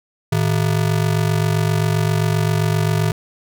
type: ring-modulated tone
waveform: square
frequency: 134 Hz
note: C3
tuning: 42 cents sharp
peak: -13 dBFS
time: 0.32-3.12 s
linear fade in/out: 2 ms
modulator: 23.8 Hz
effects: none